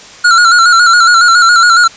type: tone with vibrato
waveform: square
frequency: 1396.9 Hz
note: F6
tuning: in tune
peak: -4 dBFS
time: 0.24-1.88 s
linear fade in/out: 10 ms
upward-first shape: square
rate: 7.2 Hz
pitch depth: 53 cents each way
effects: white hiss -33 dBFS RMS until 1.96 s + resampled to 16000 Hz